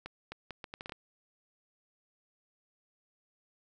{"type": "accelerating click train", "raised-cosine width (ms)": 0.3, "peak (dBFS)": -25, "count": 9, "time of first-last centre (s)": [0.06, 0.922], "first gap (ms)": 260, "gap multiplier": 0.72, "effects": []}